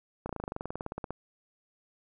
slowing click train, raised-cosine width 1 ms, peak -21 dBFS, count 19, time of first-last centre 0.26-1.106 s, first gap 33 ms, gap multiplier 1.04, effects none

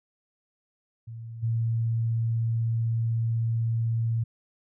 sine tone with level steps, 114.5 Hz, A#2, 31 cents flat, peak -36 / -23 dBFS, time 1.07-4.24 s, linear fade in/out 10 ms, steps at 1.42 s, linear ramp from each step 20 ms, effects none

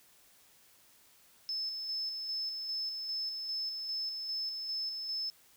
sine tone with tremolo, 5240 Hz, E8, 11 cents flat, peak -33 dBFS, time 1.49-5.3 s, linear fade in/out 0 ms, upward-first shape square, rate 2.5 Hz, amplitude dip 35%, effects white hiss -63 dBFS RMS until 5.56 s

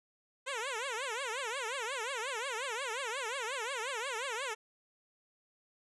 10% pulse tone with vibrato, 494.1 Hz, B4, 1 cent sharp, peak -27 dBFS, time 0.46-4.55 s, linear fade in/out 20 ms, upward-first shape triangle, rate 5.6 Hz, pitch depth 270 cents each way, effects resampled to 24000 Hz

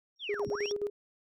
sine tone with exponential growth, 5588 Hz, F8, in tune, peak -36 dBFS, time 0.16-0.72 s, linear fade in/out 1 ms, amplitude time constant 120 ms
sine linear two-way sweep, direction down then up, 3706 to 69.6 to 3706 Hz, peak -36 dBFS, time 0.19-0.73 s, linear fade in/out 50 ms, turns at 0.48 s
sine tone with tremolo, 410.5 Hz, G#4, 20 cents flat, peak -28 dBFS, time 0.29-0.9 s, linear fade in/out 5 ms, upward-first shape square, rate 9.5 Hz, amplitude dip 70%
effects tanh soft clip ceiling -21 dBFS

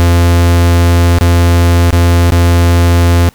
45% pulse tone with dropouts, 86.1 Hz, F2, 24 cents flat, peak -5 dBFS, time 0-3.29 s, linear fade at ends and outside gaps 0 ms, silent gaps 1.185-1.21 / 1.905-1.928 / 2.304-2.321 s, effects pink hiss -44 dBFS RMS until 3.34 s

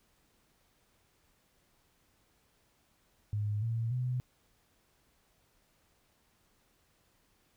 sine tone with pitch steps, 104.4 / 114.51 / 125.6 Hz, G#2 / A#2 / B2, +10 / -30 / +30 cents, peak -30 dBFS, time 3.33-4.2 s, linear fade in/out 0 ms, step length 290 ms, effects pink hiss -71 dBFS RMS until 7.56 s

